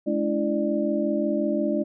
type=tone cluster; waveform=sine; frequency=212.6 / 287.2 / 332.8 / 594 Hz; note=G#3 / D4 / E4 / D5; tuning=+41 / -39 / +17 / +20 cents; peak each=-27 dBFS; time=0.06-1.84 s; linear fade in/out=20 ms; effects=none